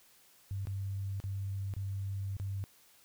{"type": "tone with dropouts", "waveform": "sine", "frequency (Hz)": 98, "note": "G2", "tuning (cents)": 0, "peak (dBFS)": -34, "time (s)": [0.51, 2.64], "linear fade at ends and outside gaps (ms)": 0, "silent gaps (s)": [[0.653, 0.671], [1.201, 1.239], [1.738, 1.765], [2.367, 2.399]], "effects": ["white hiss -63 dBFS RMS until 3.04 s"]}